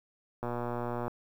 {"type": "click train", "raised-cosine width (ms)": 1, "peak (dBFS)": -21, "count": 79, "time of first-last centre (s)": [0.43, 1.08], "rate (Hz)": 120, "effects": ["9-bit"]}